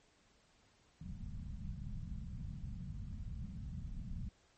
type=low-pass noise; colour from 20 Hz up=pink; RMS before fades=-44 dBFS; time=1.01-4.29 s; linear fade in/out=5 ms; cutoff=210 Hz; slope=48 dB/octave; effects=pink hiss -70 dBFS RMS until 4.57 s + MP3 32 kbps